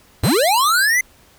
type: tone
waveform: 20% pulse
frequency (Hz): 4064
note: B7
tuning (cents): +49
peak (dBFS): -17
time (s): 0.23-0.87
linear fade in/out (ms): 20
type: linear sweep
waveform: square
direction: up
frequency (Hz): 69.3 to 2084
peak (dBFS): -14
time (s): 0.23-1.01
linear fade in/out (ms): 5
effects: pink hiss -51 dBFS RMS until 1.38 s

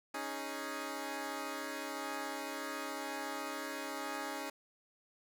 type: chord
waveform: 10% pulse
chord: C# suspended second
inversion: none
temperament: equal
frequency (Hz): 277.2 / 311.1 / 415.3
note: C#4 / D#4 / G#4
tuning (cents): 0 / 0 / 0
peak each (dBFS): -34 / -35 / -37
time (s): 0.14-4.5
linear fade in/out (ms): 5
effects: none

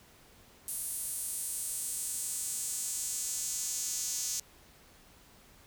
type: tone with high-pass filter sweep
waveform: sawtooth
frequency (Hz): 246.9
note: B3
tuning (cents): 0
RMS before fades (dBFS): -36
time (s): 0.68-4.4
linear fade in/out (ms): 2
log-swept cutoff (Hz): 10000 to 6400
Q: 2.9
effects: pink hiss -59 dBFS RMS until 5.66 s

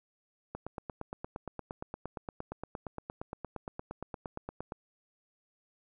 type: click train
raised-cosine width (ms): 1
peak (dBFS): -24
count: 37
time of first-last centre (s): 0.55-4.721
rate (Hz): 8.63
effects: none

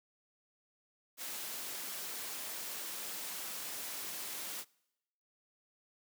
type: noise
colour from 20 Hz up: white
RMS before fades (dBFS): -42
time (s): 1.17-4.65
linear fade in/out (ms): 50
effects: noise-tail reverb RT60 0.9 s tail -25 dB re dry + high-pass 200 Hz 12 dB/octave

